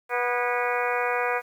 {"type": "harmonic tone with a mistuned harmonic", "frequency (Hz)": 244.5, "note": "B3", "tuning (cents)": -17, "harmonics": [2, 3, 4, 5, 6, 7, 8, 9, 10], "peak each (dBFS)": [-28, -30, -31, -32, -33, -33, -34, -35, -35], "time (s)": [0.09, 1.42], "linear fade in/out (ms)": 50, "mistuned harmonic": 7, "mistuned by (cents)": -70, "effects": ["9-bit"]}